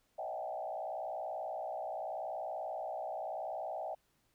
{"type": "tone with frequency modulation", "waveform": "sine", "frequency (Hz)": 698.5, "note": "F5", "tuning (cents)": 0, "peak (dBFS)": -37, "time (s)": [0.18, 3.95], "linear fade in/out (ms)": 10, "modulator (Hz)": 60.8, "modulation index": 1.9, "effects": ["pink hiss -75 dBFS RMS until 4.34 s"]}